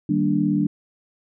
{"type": "chord", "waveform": "sine", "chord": "Eb major seventh", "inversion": "none", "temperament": "equal", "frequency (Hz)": [155.56, 196, 233.1, 293.7], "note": ["Eb3", "G3", "Bb3", "D4"], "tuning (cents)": [0, 0, 0, 0], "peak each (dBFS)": [-25, -22, -26, -21], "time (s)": [0.09, 0.67], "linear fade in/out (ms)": 5, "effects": []}